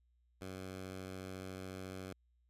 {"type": "tone", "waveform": "10% pulse", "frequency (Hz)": 94, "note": "F#2", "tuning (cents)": 28, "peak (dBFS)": -36, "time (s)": [0.41, 2.13], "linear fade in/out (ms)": 5, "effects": ["added 60 Hz sine -70 dBFS peak until 2.49 s", "resampled to 32000 Hz"]}